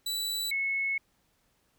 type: tone pair in turn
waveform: sawtooth / sine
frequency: 3951 / 2193 Hz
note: B7 / C#7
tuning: 0 / -19 cents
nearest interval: minor seventh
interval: 1019 cents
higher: first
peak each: -27 dBFS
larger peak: neither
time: 0.06-0.51 / 0.51-0.98 s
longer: second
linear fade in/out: 5 ms
effects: pink hiss -71 dBFS RMS until 1.78 s